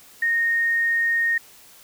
sine tone, 1852 Hz, A#6, 12 cents flat, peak -18 dBFS, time 0.22-1.38 s, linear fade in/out 5 ms, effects white hiss -49 dBFS RMS until 1.83 s

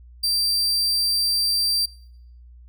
40% pulse tone, 4699 Hz, D8, in tune, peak -18 dBFS, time 0.23-1.86 s, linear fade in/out 10 ms, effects noise-tail reverb RT60 0.7 s tail -23 dB re dry + added 60 Hz sine -43 dBFS peak until 2.68 s

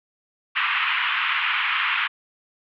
white band-pass noise, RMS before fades -23 dBFS, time 0.55-2.08 s, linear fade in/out 20 ms, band 1000 to 3000 Hz, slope 48 dB/octave, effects none

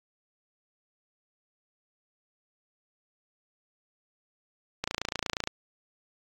click train, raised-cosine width 0.2 ms, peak -12 dBFS, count 19, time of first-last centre 4.84-5.474 s, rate 28.4 Hz, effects AAC 64 kbps

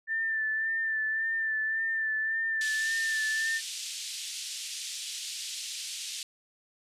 sine tone with vibrato, 1776 Hz, A6, 16 cents sharp, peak -27 dBFS, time 0.07-3.61 s, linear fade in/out 50 ms, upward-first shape sine, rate 1.8 Hz, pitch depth 27 cents each way
pink band-pass noise, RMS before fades -38 dBFS, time 2.61-6.23 s, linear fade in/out 2 ms, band 3000 to 9100 Hz, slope 24 dB/octave
effects resampled to 32000 Hz

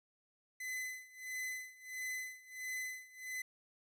45% pulse tone with tremolo, 2022 Hz, B6, 40 cents sharp, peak -38 dBFS, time 0.6-3.42 s, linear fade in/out 5 ms, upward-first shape sine, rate 1.5 Hz, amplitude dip 90%, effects none

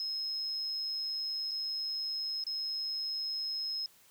sine tone with dropouts, 5150 Hz, E8, 41 cents flat, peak -33 dBFS, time 0-3.86 s, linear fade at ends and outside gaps 1 ms, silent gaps 1.512-1.516 / 2.439-2.467 s, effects white hiss -62 dBFS RMS until 4.1 s

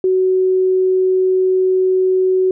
sine tone, 373.4 Hz, F#4, 16 cents sharp, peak -11 dBFS, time 0.04-2.51 s, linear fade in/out 2 ms, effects none

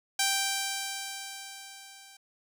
5% pulse tone with level ramp, 784 Hz, G5, in tune, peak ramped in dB -12 to -39 dBFS, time 0.19-2.17 s, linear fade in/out 5 ms, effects none

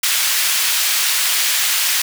pink high-pass noise, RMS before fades -17 dBFS, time 0.03-2.02 s, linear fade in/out 5 ms, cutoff 2200 Hz, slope 12 dB/octave, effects none

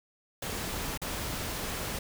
pink noise with dropouts, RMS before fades -35 dBFS, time 0.42-1.99 s, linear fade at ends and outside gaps 5 ms, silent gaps 0.976-1.016 s, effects none

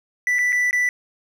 triangle tone with dropouts, 1975.5 Hz, B6, in tune, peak -15 dBFS, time 0.27-0.89 s, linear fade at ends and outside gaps 1 ms, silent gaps 0.386-0.389 / 0.523-0.527 / 0.71-0.729 s, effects none

